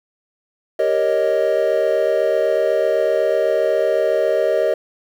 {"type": "chord", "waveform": "triangle", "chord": "Eb dominant seventh", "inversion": "first", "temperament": "equal", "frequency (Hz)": [392, 466.2, 554.4, 622.3], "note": ["G4", "Bb4", "Db5", "Eb5"], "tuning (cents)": [0, 0, 0, 0], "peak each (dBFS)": [-21, -19, -19, -16], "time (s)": [0.79, 4.74], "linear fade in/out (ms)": 5, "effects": ["8-bit"]}